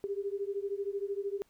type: beating tone pair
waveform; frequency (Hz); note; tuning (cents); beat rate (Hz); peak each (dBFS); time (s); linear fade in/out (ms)
sine; 394.1 / 407.1; G4 / G#4; +9 / -35; 13; -35 / -36; 0.04-1.42; 0
effects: pink hiss -70 dBFS RMS until 1.49 s